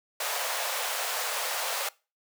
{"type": "high-pass noise", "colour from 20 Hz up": "pink", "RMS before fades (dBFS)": -31, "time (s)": [0.2, 1.89], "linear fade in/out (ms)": 5, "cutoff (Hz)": 510, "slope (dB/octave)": 48, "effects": ["noise-tail reverb RT60 0.3 s tail -22 dB re dry"]}